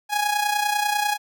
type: tone with amplitude modulation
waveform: sawtooth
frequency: 830.6 Hz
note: G#5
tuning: in tune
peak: -14 dBFS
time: 0.09-1.18 s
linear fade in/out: 50 ms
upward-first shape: sine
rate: 30.1 Hz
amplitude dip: 60%
effects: none